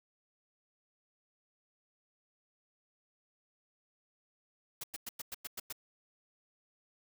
white noise bursts, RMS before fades -41 dBFS, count 8, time 4.81-5.726 s, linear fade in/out 5 ms, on 27 ms, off 100 ms, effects none

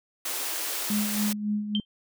white high-pass noise, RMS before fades -31 dBFS, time 0.25-1.33 s, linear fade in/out 5 ms, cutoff 270 Hz, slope 96 dB/octave
sine tone with tremolo, 209.1 Hz, G#3, 12 cents sharp, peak -23 dBFS, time 0.9-1.8 s, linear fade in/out 2 ms, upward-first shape sine, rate 3.6 Hz, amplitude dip 60%
sine tone with exponential decay, 3136 Hz, G7, in tune, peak -22 dBFS, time 1.75-1.85 s, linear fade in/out 1 ms, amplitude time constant 20 ms
effects none

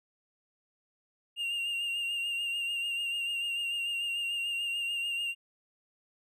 triangle tone with vibrato, 2794 Hz, F7, in tune, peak -29 dBFS, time 1.36-5.35 s, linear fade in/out 50 ms, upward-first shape sine, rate 6.8 Hz, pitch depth 30 cents each way, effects none

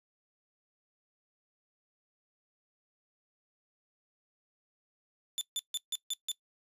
sawtooth tone bursts, 3520 Hz, A7, in tune, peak -28 dBFS, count 6, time 5.38-6.316 s, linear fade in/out 0 ms, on 31 ms, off 150 ms, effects noise-tail reverb RT60 0.1 s tail -20 dB re dry + resampled to 32000 Hz

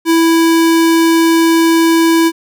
square tone, 329.6 Hz, E4, in tune, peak -8 dBFS, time 0.05-2.32 s, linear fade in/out 50 ms, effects none

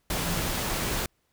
sine tone in noise, 171.4 Hz, F3, 32 cents flat, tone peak -32 dBFS, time 0.18-0.4 s, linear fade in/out 2 ms, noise pink, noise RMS -29 dBFS, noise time 0.1-1.06 s, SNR -6 dB, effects pink hiss -72 dBFS RMS until 1.32 s

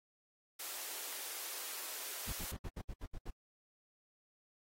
white high-pass noise, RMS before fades -44 dBFS, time 0.59-2.52 s, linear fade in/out 10 ms, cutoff 360 Hz, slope 24 dB/octave
brown noise bursts, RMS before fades -42 dBFS, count 9, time 2.27-3.308 s, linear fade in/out 10 ms, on 54 ms, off 69 ms
effects AAC 48 kbps

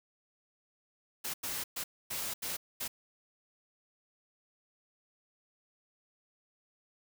white noise bursts at uneven times, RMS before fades -37 dBFS, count 6, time 1.24-1.34 / 1.43-1.64 / 1.76-1.84 / 2.1-2.34 / 2.42-2.57 / 2.8-2.88 s, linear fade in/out 10 ms, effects none

